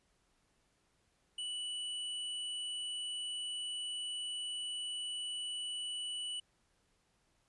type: tone with tanh clipping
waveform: sine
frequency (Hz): 2960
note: F#7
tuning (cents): 0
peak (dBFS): -39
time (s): 1.38-6.4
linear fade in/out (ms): 5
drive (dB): 18
effects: pink hiss -75 dBFS RMS until 7.48 s + resampled to 24000 Hz